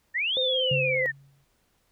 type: linear two-way sweep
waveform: sine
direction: up then down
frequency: 1760 to 3710 to 1760 Hz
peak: -24 dBFS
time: 0.14-1.12 s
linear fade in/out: 20 ms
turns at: 0.39 s
type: tone with vibrato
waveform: sine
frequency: 516 Hz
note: C5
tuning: 24 cents flat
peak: -26 dBFS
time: 0.37-1.06 s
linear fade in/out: 0 ms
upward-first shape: triangle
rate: 17 Hz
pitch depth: 27 cents each way
type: tone with exponential decay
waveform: sine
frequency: 138.59 Hz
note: C#3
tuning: in tune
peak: -24 dBFS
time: 0.71-1.45 s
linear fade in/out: 5 ms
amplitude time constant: 160 ms
effects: pink hiss -69 dBFS RMS until 1.91 s